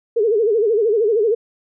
sine tone with vibrato, 436.3 Hz, A4, 15 cents flat, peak -13 dBFS, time 0.16-1.35 s, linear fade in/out 10 ms, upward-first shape sine, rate 13 Hz, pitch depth 140 cents each way, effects none

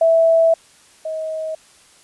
sine tone pair in turn, 657 / 633.3 Hz, E5 / D#5, -6 / +30 cents, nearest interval minor second, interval 64 cents, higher first, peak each -10 / -22 dBFS, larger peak first, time 0.01-0.54 / 1.05-1.55 s, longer first, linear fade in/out 5 ms, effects white hiss -50 dBFS RMS until 2.03 s + resampled to 24000 Hz

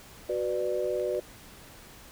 sine chord, B minor, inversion second, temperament just, 370.4 / 493.9 / 592.7 Hz, F#4 / B4 / D5, +2 / 0 / +16 cents, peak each -31 dBFS, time 0.29-1.2 s, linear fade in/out 5 ms
clicks, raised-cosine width 0.3 ms, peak -32 dBFS, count 2, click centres 0.998 / 1.149 s
effects pink hiss -50 dBFS RMS until 2.11 s

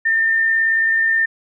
sine tone with amplitude modulation, 1805 Hz, A6, 44 cents sharp, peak -12 dBFS, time 0.05-1.26 s, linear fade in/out 10 ms, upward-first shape sine, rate 58.6 Hz, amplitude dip 30%, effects none

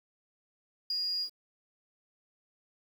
sine tone with ADSR envelope, 4858 Hz, D#8, 42 cents flat, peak -27 dBFS, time 0.9-1.3 s, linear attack 5 ms, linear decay 11 ms, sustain -2 dB, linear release 80 ms, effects tanh soft clip ceiling -24 dBFS + 9-bit

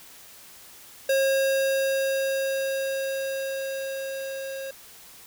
square tone with level ramp, 540 Hz, C#5, 45 cents flat, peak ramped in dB -20 to -33 dBFS, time 1.09-4.71 s, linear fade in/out 5 ms, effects white hiss -48 dBFS RMS until 5.26 s

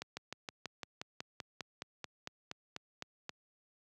slowing click train, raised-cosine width 0.2 ms, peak -23 dBFS, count 17, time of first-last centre 0.02-3.294 s, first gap 150 ms, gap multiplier 1.04, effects high-pass 100 Hz 12 dB/octave

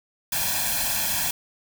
white noise with comb filter, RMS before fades -25 dBFS, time 0.32-1.31 s, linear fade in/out 5 ms, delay 1.2 ms, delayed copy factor +0.85, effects none

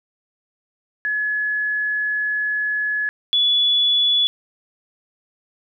sine tone pair in turn, 1700 / 3420 Hz, G#6 / A7, +40 / -50 cents, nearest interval octave, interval 1210 cents, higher second, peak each -19 / -14 dBFS, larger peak second, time 1.05-3.09 / 3.33-4.27 s, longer first, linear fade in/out 0 ms, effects none

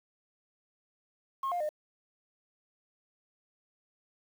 sine tone with pitch steps, 1077 / 705 / 607 Hz, C6 / F5 / D#5, +50 / +16 / -43 cents, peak -28 dBFS, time 1.43-1.691 s, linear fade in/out 5 ms, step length 87 ms, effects tanh soft clip ceiling -27 dBFS + 9-bit

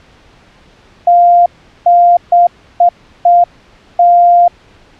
sine tone bursts at uneven times, 698.5 Hz, F5, in tune, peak -3 dBFS, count 6, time 1.07-1.46 / 1.86-2.17 / 2.32-2.47 / 2.8-2.89 / 3.25-3.44 / 3.99-4.48 s, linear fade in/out 5 ms, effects pink hiss -44 dBFS RMS until 4.99 s + low-pass 4000 Hz 12 dB/octave

